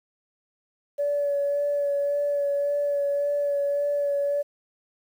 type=tone with vibrato; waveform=sine; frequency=572 Hz; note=D5; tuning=46 cents flat; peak=-21 dBFS; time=0.98-4.43 s; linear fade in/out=20 ms; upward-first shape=sine; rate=1.8 Hz; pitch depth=17 cents each way; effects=tanh soft clip ceiling -17 dBFS + 9-bit